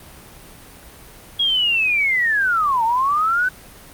sine linear two-way sweep, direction down then up, 3324 to 880 to 1527 Hz, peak -15 dBFS, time 1.39-3.49 s, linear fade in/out 10 ms, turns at 2.84 s, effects pink hiss -42 dBFS RMS until 3.93 s + Opus 32 kbps

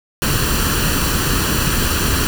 pink noise with comb filter, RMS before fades -17 dBFS, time 0.22-2.27 s, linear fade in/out 0 ms, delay 0.69 ms, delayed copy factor +0.6, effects none

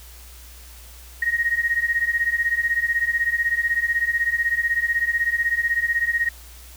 sine beating tone pair, 1864.7 / 1880.7 Hz, A#6 / A#6, 0 / +15 cents, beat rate 16 Hz, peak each -23 / -21 dBFS, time 1.22-6.29 s, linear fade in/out 5 ms, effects added 60 Hz sine -42 dBFS peak until 6.76 s + white hiss -46 dBFS RMS until 6.76 s

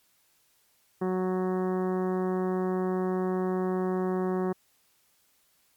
harmonic tone, 185 Hz, F#3, in tune, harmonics 1 / 2 / 3 / 4 / 5 / 6 / 7 / 8 / 9 / 10, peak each -29 / -28 / -40 / -38 / -43 / -41 / -48 / -52 / -51 / -52 dBFS, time 1.01-4.53 s, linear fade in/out 10 ms, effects white hiss -67 dBFS RMS until 5.76 s + MP3 96 kbps

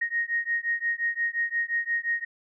sine beating tone pair, 1864.7 / 1870.4 Hz, A#6 / A#6, 0 / +5 cents, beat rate 5.7 Hz, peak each -28 dBFS, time 0.01-2.25 s, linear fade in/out 10 ms, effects none

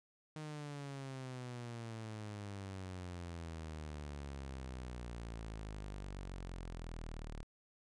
sawtooth exponential sweep, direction down, 155.56 to 36.8 Hz, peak -40 dBFS, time 0.36-7.43 s, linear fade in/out 0 ms, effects resampled to 22050 Hz

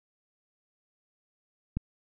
click, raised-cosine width 5 ms, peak -17 dBFS, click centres 1.77 s, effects none

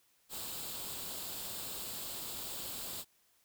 white noise with comb filter, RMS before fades -42 dBFS, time 0.29-3.05 s, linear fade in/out 50 ms, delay 0.25 ms, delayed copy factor +0.55, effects white hiss -71 dBFS RMS until 3.44 s

